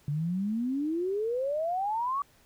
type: exponential sweep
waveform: sine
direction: up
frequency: 140.8 to 1156 Hz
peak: -27 dBFS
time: 0.08-2.22 s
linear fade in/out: 2 ms
effects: pink hiss -62 dBFS RMS until 2.45 s